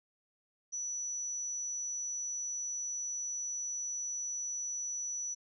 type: tone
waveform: sine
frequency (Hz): 5920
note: F#8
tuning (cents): 0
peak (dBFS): -35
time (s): 0.72-5.35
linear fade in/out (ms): 20
effects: none